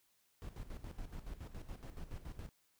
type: noise with tremolo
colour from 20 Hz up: brown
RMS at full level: -45 dBFS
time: 0.42-2.49 s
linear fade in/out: 0 ms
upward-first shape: square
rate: 7.1 Hz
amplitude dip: 70%
effects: white hiss -75 dBFS RMS until 2.79 s